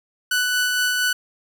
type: tone with tremolo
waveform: sawtooth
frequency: 1488 Hz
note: F#6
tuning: 9 cents sharp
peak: -14 dBFS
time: 0.31-1.13 s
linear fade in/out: 5 ms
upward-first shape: sine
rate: 4.3 Hz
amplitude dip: 25%
effects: none